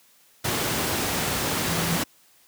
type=tone in noise; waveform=sine; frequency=167.5 Hz; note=E3; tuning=28 cents sharp; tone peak=-26 dBFS; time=1.67-1.97 s; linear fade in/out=10 ms; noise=pink; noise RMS=-25 dBFS; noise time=0.44-2.04 s; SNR=-4 dB; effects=white hiss -58 dBFS RMS until 2.47 s + high-pass 100 Hz 12 dB/octave